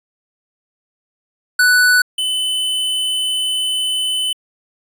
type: tone pair in turn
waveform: square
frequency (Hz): 1486 / 3022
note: F#6 / F#7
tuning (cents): +7 / +36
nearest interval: octave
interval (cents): 1229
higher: second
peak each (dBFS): -10 / -17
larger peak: first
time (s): 1.59-2.02 / 2.18-4.33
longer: second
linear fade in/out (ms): 5
effects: resampled to 32000 Hz